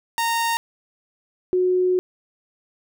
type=tone pair in turn; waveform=sawtooth / sine; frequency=924 / 365.6 Hz; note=A#5 / F#4; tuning=-16 / -21 cents; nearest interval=octave + major third; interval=1605 cents; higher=first; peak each=-16 dBFS; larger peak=neither; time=0.18-0.57 / 1.53-1.99 s; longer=second; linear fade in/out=0 ms; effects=none